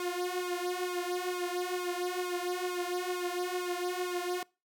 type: tone with flanger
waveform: sawtooth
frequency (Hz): 358.4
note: F4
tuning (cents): +45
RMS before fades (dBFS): -34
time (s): 0-4.43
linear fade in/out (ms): 2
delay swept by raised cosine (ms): 1.9 to 5.4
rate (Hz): 2.2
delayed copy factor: +0.8
effects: noise-tail reverb RT60 0.3 s tail -25 dB re dry